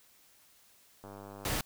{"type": "click train", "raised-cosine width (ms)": 1, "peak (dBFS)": -33, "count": 51, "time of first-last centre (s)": [1.04, 1.541], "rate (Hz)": 99.8}
{"type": "noise", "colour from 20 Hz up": "pink", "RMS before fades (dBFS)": -33, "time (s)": [1.45, 1.61], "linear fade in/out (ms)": 2}
{"effects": ["white hiss -63 dBFS RMS until 1.65 s"]}